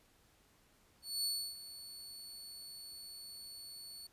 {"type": "tone with ADSR envelope", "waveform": "sawtooth", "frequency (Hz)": 4435, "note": "C#8", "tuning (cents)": 0, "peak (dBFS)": -30, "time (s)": [1.02, 4.07], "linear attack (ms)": 220, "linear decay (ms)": 310, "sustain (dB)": -15, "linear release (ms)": 5, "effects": ["pink hiss -69 dBFS RMS until 4.12 s", "resampled to 32000 Hz"]}